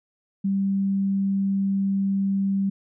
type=tone; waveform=sine; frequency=195.8 Hz; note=G3; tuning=2 cents flat; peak=-20 dBFS; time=0.44-2.7 s; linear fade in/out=10 ms; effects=none